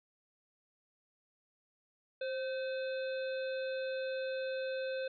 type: harmonic tone with a mistuned harmonic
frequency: 512 Hz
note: C5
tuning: 38 cents flat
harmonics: 1 / 3 / 5 / 7 / 8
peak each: -35 / -45 / -49 / -52 / -53 dBFS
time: 2.21-5.08 s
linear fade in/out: 5 ms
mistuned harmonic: 1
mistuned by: +48 cents
effects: none